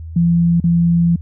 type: tone with dropouts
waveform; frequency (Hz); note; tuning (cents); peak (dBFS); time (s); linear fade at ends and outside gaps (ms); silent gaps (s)
sine; 170; F3; -46; -10; 0.16-1.16; 5; 0.602-0.639
effects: added 81 Hz sine -27 dBFS peak until 1.21 s